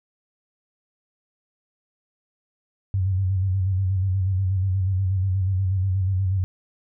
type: tone with vibrato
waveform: sine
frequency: 94.7 Hz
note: F#2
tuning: 41 cents sharp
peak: -19 dBFS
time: 2.94-6.44 s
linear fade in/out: 0 ms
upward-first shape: square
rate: 8.3 Hz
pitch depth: 49 cents each way
effects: none